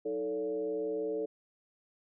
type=tone with frequency modulation; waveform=sine; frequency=441.6 Hz; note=A4; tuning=6 cents sharp; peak=-31 dBFS; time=0.05-1.26 s; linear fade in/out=10 ms; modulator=126 Hz; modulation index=0.81; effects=none